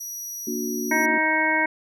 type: tone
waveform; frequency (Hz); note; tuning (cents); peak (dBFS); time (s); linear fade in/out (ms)
sawtooth; 5800; F#8; -35; -29; 0-1.06; 10
type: chord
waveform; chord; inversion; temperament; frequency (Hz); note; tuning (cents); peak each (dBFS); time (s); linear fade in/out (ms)
sine; Bb augmented; none; just; 233.1 / 291.4 / 364.2; Bb3 / D4 / F#4; 0 / -13 / -27; -29 / -31 / -30; 0.47-1.18; 5
type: harmonic tone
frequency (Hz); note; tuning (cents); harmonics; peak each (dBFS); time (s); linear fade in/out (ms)
313.9; D#4; +15; 1 / 2 / 3 / 5 / 6 / 7; -28 / -29 / -25 / -26 / -25 / -24; 0.91-1.66; 5
effects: none